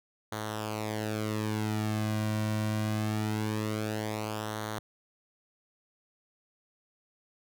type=tone with flanger; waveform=sawtooth; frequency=107.7 Hz; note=A2; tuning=37 cents flat; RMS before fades=-32 dBFS; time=0.32-4.79 s; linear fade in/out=5 ms; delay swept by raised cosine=0.39 to 2.39 ms; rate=0.23 Hz; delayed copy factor=-0.7; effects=none